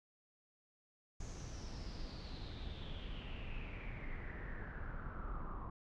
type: noise with low-pass filter sweep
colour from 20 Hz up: brown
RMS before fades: -45 dBFS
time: 1.2-5.7 s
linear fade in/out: 5 ms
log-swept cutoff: 6700 to 1100 Hz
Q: 7
effects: none